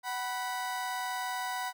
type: tone pair together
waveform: 30% pulse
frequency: 747.1 / 983 Hz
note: F#5 / B5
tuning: +17 / -8 cents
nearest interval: perfect fourth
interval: 475 cents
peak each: -33 / -33 dBFS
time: 0.03-1.73 s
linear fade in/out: 50 ms
effects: none